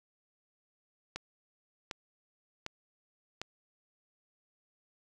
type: click train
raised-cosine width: 0.2 ms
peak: -20 dBFS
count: 4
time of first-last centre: 1.16-3.416 s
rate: 1.33 Hz
effects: none